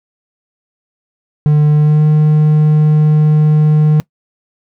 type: tone with pitch glide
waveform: triangle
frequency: 149.9 to 152.52 Hz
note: D3 to D#3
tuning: +36 to -34 cents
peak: -4 dBFS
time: 1.46-4 s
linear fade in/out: 0 ms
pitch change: +30 cents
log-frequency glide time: 1.77-2.04 s
effects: noise-tail reverb RT60 0.1 s tail -22 dB re dry